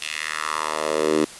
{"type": "tone with high-pass filter sweep", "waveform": "10% pulse", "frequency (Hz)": 77.3, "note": "D#2", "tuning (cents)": -11, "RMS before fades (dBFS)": -24, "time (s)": [0.01, 1.25], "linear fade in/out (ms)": 10, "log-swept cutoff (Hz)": [2900, 300], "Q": 2.4, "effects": ["white hiss -40 dBFS RMS until 1.39 s", "resampled to 24000 Hz"]}